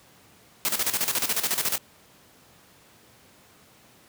white noise with tremolo, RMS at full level -24 dBFS, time 0.65-1.78 s, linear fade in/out 0 ms, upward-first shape square, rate 14 Hz, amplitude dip 70%, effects pink hiss -55 dBFS RMS until 4.08 s + high-pass 100 Hz 12 dB/octave

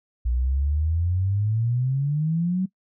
sine exponential sweep, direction up, 58.4 to 190.9 Hz, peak -20 dBFS, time 0.25-2.66 s, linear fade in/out 10 ms, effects noise-tail reverb RT60 0.1 s tail -21 dB re dry

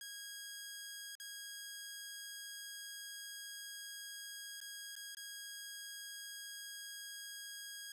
10% pulse tone with dropouts, 1641 Hz, G#6, 21 cents flat, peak -38 dBFS, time 0.01-7.92 s, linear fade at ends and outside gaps 2 ms, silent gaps 1.153-1.199 / 4.604-4.613 / 4.955-4.963 / 5.149-5.169 s, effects none

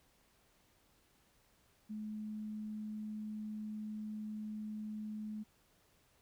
sine tone, 213.7 Hz, G#3, 50 cents sharp, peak -40 dBFS, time 1.89-5.44 s, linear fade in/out 20 ms, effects pink hiss -71 dBFS RMS until 6.21 s

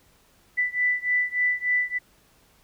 sine beating tone pair, 1983 / 1986.4 Hz, B6 / B6, +7 / +9 cents, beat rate 3.4 Hz, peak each -24 / -25 dBFS, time 0.57-1.99 s, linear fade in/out 20 ms, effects pink hiss -60 dBFS RMS until 2.63 s

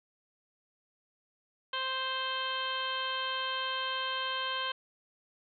harmonic tone, 523.3 Hz, C5, in tune, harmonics 1 / 2 / 3 / 4 / 5 / 6 / 7 / 8, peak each -43 / -36 / -38 / -47 / -43 / -36 / -47 / -46 dBFS, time 1.73-4.72 s, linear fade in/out 5 ms, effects none

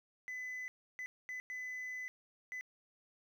sine tone bursts at uneven times, 2009 Hz, B6, 29 cents sharp, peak -38 dBFS, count 5, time 0.28-0.68 / 0.99-1.06 / 1.29-1.4 / 1.5-2.08 / 2.52-2.61 s, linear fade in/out 0 ms, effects tanh soft clip ceiling -39 dBFS + 11-bit

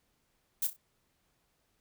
violet noise with echo, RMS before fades -30 dBFS, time 0.62-0.67 s, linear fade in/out 5 ms, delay 32 ms, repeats 3, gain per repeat -10 dB, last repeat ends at 0.766 s, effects pink hiss -75 dBFS RMS until 1.8 s

